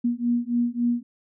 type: beating tone pair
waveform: sine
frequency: 237.6 / 241.2 Hz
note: A#3 / B3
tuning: +33 / -41 cents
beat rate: 3.6 Hz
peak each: -24 / -24 dBFS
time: 0.04-1.03 s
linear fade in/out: 10 ms
effects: none